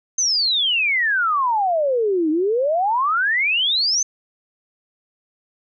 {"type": "exponential two-way sweep", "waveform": "sine", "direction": "down then up", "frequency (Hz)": [6350, 300.9, 6350], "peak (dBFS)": -16, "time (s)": [0.18, 4.03], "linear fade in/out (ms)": 5, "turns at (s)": 2.3, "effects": []}